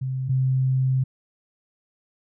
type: tone pair in turn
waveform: sine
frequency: 130.9 / 130.9 Hz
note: C3 / C3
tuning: +1 / +1 cents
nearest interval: unison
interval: 0 cents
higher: neither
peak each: -24 / -18 dBFS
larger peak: second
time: 0.01-0.29 / 0.29-1.04 s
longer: second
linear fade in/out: 10 ms
effects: none